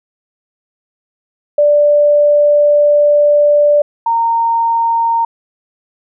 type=tone pair in turn; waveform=sine; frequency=587.3 / 921.6 Hz; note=D5 / A#5; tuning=0 / -20 cents; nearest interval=minor sixth; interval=780 cents; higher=second; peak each=-6 / -10 dBFS; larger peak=first; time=1.58-3.82 / 4.06-5.25 s; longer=first; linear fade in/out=5 ms; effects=none